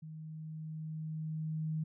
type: tone with level ramp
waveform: sine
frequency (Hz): 157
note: D#3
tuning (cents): +16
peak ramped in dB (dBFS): -44 to -32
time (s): 0.02-1.84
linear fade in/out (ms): 10
effects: none